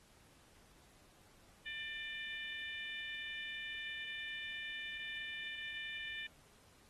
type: harmonic tone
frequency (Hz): 595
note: D5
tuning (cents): +22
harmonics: 3 / 4 / 5 / 6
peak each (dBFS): -45 / -47 / -49 / -51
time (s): 1.66-6.27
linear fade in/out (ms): 5
effects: pink hiss -66 dBFS RMS until 6.89 s + AAC 32 kbps